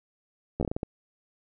slowing click train, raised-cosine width 2 ms, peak -16 dBFS, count 8, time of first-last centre 0.6-0.831 s, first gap 12 ms, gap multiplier 1.33, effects none

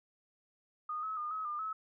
sine tone with pitch steps, 1231 / 1288 / 1217 / 1279 / 1204 / 1293 Hz, D#6 / E6 / D#6 / D#6 / D6 / E6, -19 / -41 / -39 / +47 / +43 / -34 cents, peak -35 dBFS, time 0.89-1.73 s, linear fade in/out 5 ms, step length 140 ms, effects none

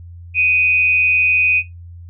sine tone with amplitude modulation, 2493 Hz, D#7, 3 cents sharp, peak -9 dBFS, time 0.34-1.63 s, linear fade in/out 50 ms, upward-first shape sine, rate 180 Hz, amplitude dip 60%, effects noise-tail reverb RT60 0.2 s tail -17 dB re dry + added 86 Hz sine -33 dBFS peak until 2.09 s

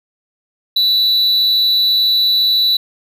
triangle tone with amplitude modulation, 3951 Hz, B7, in tune, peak -7 dBFS, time 0.76-2.77 s, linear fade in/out 5 ms, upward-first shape sine, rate 272 Hz, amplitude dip 45%, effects none

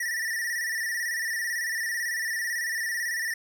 square tone with vibrato, 1857 Hz, A#6, 7 cents flat, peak -28 dBFS, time 0-3.34 s, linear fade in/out 5 ms, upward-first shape square, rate 18 Hz, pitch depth 61 cents each way, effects none

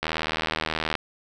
click train, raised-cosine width 0.3 ms, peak -9 dBFS, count 74, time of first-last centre 0.03-0.953 s, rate 79.1 Hz, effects none

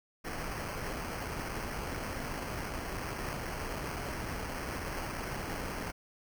pink noise with sample-and-hold, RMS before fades -38 dBFS, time 0.24-5.92 s, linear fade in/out 20 ms, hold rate 3675 Hz, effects none

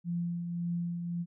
sine tone with tremolo, 172.3 Hz, F3, 23 cents flat, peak -29 dBFS, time 0.04-1.26 s, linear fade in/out 50 ms, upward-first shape triangle, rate 1.8 Hz, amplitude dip 45%, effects none

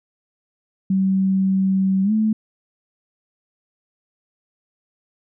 sine tone with pitch glide, 191.3 to 217.2 Hz, G3 to A3, -42 to -22 cents, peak -15 dBFS, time 0.9-2.33 s, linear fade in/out 5 ms, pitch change +220 cents, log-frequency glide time 2.03-2.12 s, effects none

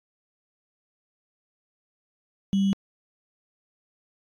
sine tone with sample-and-hold, 196 Hz, G3, in tune, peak -19 dBFS, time 2.53-2.73 s, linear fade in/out 0 ms, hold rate 3150 Hz, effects low-pass 5000 Hz 12 dB/octave + AAC 64 kbps

